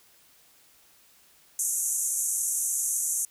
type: band-pass noise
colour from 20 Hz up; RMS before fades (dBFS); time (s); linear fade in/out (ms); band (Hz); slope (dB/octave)
pink; -28; 1.59-3.25; 2; 6200 to 12000; 96
effects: white hiss -59 dBFS RMS until 3.3 s